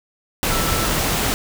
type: tone in noise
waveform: sine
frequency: 1326 Hz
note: E6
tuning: 10 cents sharp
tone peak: -27 dBFS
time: 0.51-0.86 s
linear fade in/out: 0 ms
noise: pink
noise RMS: -20 dBFS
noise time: 0.43-1.34 s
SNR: -10 dB
effects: none